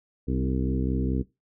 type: harmonic tone with a mistuned harmonic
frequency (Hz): 64.8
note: C2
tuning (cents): -16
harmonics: 1 / 2 / 3 / 4 / 5 / 6 / 7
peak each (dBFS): -28 / -30 / -32 / -30 / -35 / -37 / -37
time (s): 0.27-1.23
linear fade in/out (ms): 20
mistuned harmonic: 5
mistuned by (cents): -18
effects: noise-tail reverb RT60 0.2 s tail -18 dB re dry